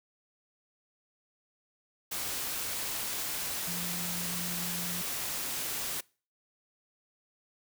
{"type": "tone in noise", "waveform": "sine", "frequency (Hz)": 174.61, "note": "F3", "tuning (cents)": 0, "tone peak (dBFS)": -39, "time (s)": [3.67, 5.02], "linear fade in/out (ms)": 10, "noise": "white", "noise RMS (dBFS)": -35, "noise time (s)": [2.11, 6.01], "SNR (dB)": -7, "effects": ["noise-tail reverb RT60 0.4 s tail -25 dB re dry"]}